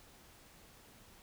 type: silence
effects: pink hiss -60 dBFS RMS until 1.22 s